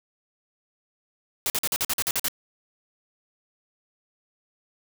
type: noise bursts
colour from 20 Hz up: white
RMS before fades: -25 dBFS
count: 10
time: 1.46-2.283 s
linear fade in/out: 0 ms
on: 40 ms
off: 47 ms
effects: none